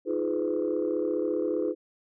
sine chord, F half-diminished seventh, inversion third, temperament just, 314.3 / 349.2 / 419.1 / 502.9 Hz, Eb4 / F4 / Ab4 / Cb5, +18 / 0 / +16 / +31 cents, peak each -30 dBFS, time 0.05-1.75 s, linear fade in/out 50 ms, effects tanh soft clip ceiling -18 dBFS

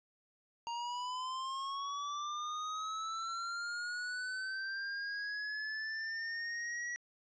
square linear sweep, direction up, 932.3 to 1930 Hz, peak -38 dBFS, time 0.67-6.96 s, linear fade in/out 0 ms, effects resampled to 16000 Hz + 13-bit

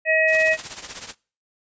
harmonic tone, 635 Hz, D#5, 35 cents sharp, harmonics 1 / 3 / 4, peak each -20 / -19 / -22 dBFS, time 0.05-0.57 s, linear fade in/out 50 ms
white noise with tremolo, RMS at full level -30 dBFS, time 0.27-1.15 s, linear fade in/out 50 ms, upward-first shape triangle, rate 16 Hz, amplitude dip 80%
effects noise-tail reverb RT60 0.4 s tail -25 dB re dry + resampled to 16000 Hz

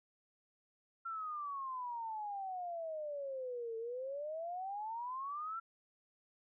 sine exponential two-way sweep, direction down then up, 1367 to 446 to 1367 Hz, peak -39 dBFS, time 1.05-5.6 s, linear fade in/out 10 ms, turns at 3.77 s, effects none

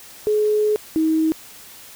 sine tone pair in turn, 423.9 / 317.6 Hz, G#4 / D#4, +35 / +36 cents, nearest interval perfect fourth, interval 499 cents, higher first, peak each -15 dBFS, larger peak neither, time 0.27-0.76 / 0.96-1.32 s, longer first, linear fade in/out 0 ms, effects white hiss -42 dBFS RMS until 1.95 s

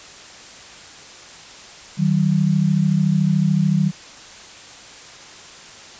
sine tone pair together, 155.56 / 189.23 Hz, D#3 / F#3, 0 / +39 cents, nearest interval minor third, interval 339 cents, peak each -17 dBFS, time 1.97-3.92 s, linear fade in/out 50 ms, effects white hiss -40 dBFS RMS until 5.99 s + resampled to 16000 Hz

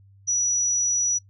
sine tone, 5870 Hz, F#8, 15 cents flat, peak -20 dBFS, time 0.27-1.19 s, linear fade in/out 20 ms, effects noise-tail reverb RT60 0.1 s tail -22 dB re dry + added 98 Hz sine -50 dBFS peak until 1.29 s

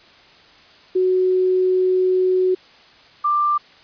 sine tone pair in turn, 370 / 1183.9 Hz, F#4 / D6, 0 / +14 cents, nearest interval octave + minor sixth, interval 2014 cents, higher second, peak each -14 / -15 dBFS, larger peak first, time 0.95-2.55 / 3.24-3.58 s, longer first, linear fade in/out 10 ms, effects white hiss -48 dBFS RMS until 3.83 s + resampled to 11025 Hz

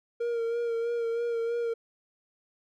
triangle tone with vibrato, 466.2 Hz, A#4, in tune, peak -25 dBFS, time 0.2-1.74 s, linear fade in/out 10 ms, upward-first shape sine, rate 3.1 Hz, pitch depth 29 cents each way, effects none

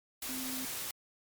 sine tone in noise, 258.9 Hz, C4, 18 cents flat, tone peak -40 dBFS, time 0.29-0.65 s, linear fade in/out 2 ms, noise white, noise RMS -39 dBFS, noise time 0.22-0.91 s, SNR -4 dB, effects MP3 96 kbps

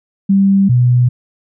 sine tone pair in turn, 196 / 123.39 Hz, G3 / B2, 0 / -1 cents, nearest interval minor sixth, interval 801 cents, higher first, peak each -7 dBFS, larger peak neither, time 0.29-0.69 / 0.69-1.09 s, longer neither, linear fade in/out 10 ms, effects none

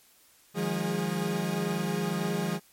40% pulse tone cluster, 155.1 / 177.2 / 206.4 / 409.9 Hz, D#3 / F3 / G#3 / G#4, -5 / +25 / -10 / -23 cents, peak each -34 / -30 / -33 / -34 dBFS, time 0.54-2.6 s, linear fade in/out 50 ms, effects white hiss -60 dBFS RMS until 2.72 s + MP3 64 kbps

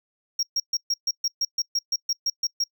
triangle tone bursts, 5588 Hz, F8, in tune, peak -20 dBFS, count 14, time 0.39-2.64 s, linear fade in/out 5 ms, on 40 ms, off 130 ms, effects noise-tail reverb RT60 0.1 s tail -26 dB re dry

